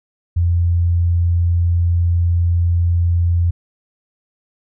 sine tone, 86.1 Hz, F2, 24 cents flat, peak -12 dBFS, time 0.36-3.51 s, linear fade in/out 10 ms, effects none

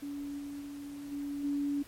sine tone with level steps, 285.2 Hz, C#4, 49 cents sharp, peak -36 / -38 / -40 / -34 / -29 dBFS, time 0.02-1.83 s, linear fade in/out 10 ms, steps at 0.38 / 0.6 / 1.11 / 1.43 s, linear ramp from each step 20 ms, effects pink hiss -55 dBFS RMS until 1.87 s + MP3 64 kbps

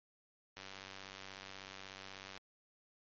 click train, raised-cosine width 0.2 ms, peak -30 dBFS, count 175, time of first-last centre 0.57-2.375 s, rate 96.4 Hz, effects low-pass 6000 Hz 12 dB/octave + MP3 32 kbps

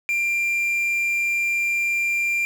triangle tone with quantisation, 2379 Hz, D7, 22 cents sharp, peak -18 dBFS, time 0.09-2.45 s, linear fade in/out 0 ms, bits 7, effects none

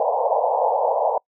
pink band-pass noise, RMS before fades -20 dBFS, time 0-1.18 s, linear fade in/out 2 ms, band 480 to 960 Hz, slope 96 dB/octave, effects noise-tail reverb RT60 0.1 s tail -26 dB re dry

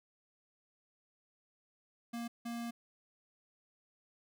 square tone bursts at uneven times, 234.7 Hz, A#3, 12 cents sharp, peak -39 dBFS, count 2, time 2.13-2.28 / 2.45-2.71 s, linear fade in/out 10 ms, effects none

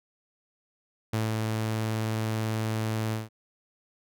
sawtooth tone with ADSR envelope, 110.2 Hz, A2, 3 cents sharp, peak -21 dBFS, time 1.13-3.29 s, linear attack 7 ms, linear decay 180 ms, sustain -2 dB, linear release 160 ms, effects none

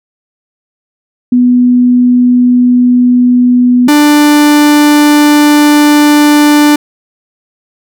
sine / 45% pulse tone pair in turn, 246.9 / 295.5 Hz, B3 / D4, 0 / +11 cents, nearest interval minor third, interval 311 cents, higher second, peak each -3 dBFS, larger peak neither, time 1.32-3.88 / 3.88-6.76 s, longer second, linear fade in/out 5 ms, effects none

